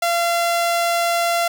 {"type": "tone", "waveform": "sawtooth", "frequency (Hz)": 685, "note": "F5", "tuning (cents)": -34, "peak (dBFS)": -13, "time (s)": [0.02, 1.48], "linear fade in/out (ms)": 5, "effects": []}